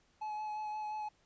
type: tone with vibrato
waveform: triangle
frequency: 852 Hz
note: G#5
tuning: 44 cents sharp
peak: -35 dBFS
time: 0.21-1.09 s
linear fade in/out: 10 ms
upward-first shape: sine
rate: 5.7 Hz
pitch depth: 15 cents each way
effects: pink hiss -71 dBFS RMS until 1.25 s + resampled to 16000 Hz